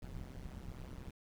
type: noise with amplitude modulation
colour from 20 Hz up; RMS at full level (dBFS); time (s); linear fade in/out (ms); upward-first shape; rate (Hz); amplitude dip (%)
brown; -43; 0.02-1.11; 5; sine; 131; 100
effects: none